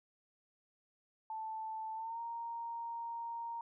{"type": "tone with pitch glide", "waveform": "sine", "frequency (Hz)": [880, 930.2], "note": ["A5", "A#5"], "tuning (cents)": [0, -4], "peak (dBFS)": -39, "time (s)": [1.3, 3.61], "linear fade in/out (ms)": 2, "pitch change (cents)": 96, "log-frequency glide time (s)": [1.94, 2.2], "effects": []}